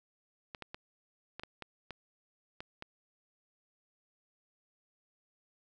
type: clicks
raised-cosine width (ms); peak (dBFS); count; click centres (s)
0.3; -26; 9; 0.548 / 0.623 / 0.745 / 1.396 / 1.435 / 1.623 / 1.907 / 2.605 / 2.824
effects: none